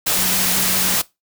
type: tone in noise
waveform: sine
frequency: 185 Hz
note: F#3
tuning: in tune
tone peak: -27 dBFS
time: 0.16-0.95 s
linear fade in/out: 10 ms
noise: white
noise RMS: -18 dBFS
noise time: 0.06-1.02 s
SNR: -12 dB
effects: noise-tail reverb RT60 0.2 s tail -20 dB re dry